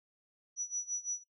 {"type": "tone with tremolo", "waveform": "sine", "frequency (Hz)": 5890, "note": "F#8", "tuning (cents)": -9, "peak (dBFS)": -32, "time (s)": [0.56, 1.24], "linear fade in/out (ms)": 50, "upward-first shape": "sine", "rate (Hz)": 5.9, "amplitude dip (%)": 90, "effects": ["noise-tail reverb RT60 0.1 s tail -18 dB re dry"]}